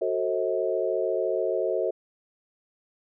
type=chord; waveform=sine; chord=F# diminished seventh; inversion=none; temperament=just; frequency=370 / 444 / 532.8 / 639.4 Hz; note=F#4 / A4 / C5 / Eb5; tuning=0 / +16 / +31 / +47 cents; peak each=-29 dBFS; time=0.01-1.91 s; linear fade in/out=10 ms; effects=none